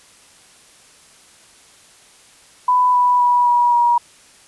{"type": "tone with pitch steps", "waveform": "sine", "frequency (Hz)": [996, 985.7, 975.5, 965.4, 955.4], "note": ["B5", "B5", "B5", "B5", "A#5"], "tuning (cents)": [14, -4, -22, -40, 42], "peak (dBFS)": -11, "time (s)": [2.68, 3.98], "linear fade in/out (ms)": 5, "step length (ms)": 260, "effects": ["white hiss -48 dBFS RMS until 4.47 s", "resampled to 24000 Hz"]}